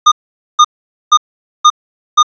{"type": "tone bursts", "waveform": "square", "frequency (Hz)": 1220, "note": "D#6", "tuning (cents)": -34, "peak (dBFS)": -3, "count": 5, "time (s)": [0.06, 2.23], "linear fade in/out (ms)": 10, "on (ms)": 58, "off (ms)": 470, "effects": ["resampled to 16000 Hz"]}